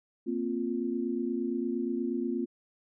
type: chord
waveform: sine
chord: Bb suspended second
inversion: none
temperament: equal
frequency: 233.1 / 261.6 / 349.2 Hz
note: Bb3 / C4 / F4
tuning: 0 / 0 / 0 cents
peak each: -33 dBFS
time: 0.26-2.46 s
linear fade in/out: 20 ms
effects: none